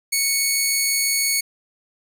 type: tone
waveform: 10% pulse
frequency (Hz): 2217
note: C#7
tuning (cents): 0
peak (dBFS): -9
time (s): 0.12-1.41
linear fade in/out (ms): 10
effects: none